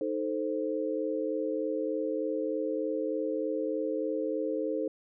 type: chord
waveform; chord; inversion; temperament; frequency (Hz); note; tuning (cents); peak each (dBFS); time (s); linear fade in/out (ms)
sine; A diminished; second; equal; 311.1 / 440 / 523.3; Eb4 / A4 / C5; 0 / 0 / 0; -33; 0.01-4.88; 2
effects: none